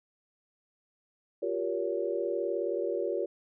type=chord; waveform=sine; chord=G half-diminished seventh; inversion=third; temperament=just; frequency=352.8 / 392 / 470.4 / 564.5 Hz; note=F4 / G4 / Bb4 / Db5; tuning=+18 / 0 / +16 / +31 cents; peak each=-34 dBFS; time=1.42-3.26 s; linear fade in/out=10 ms; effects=none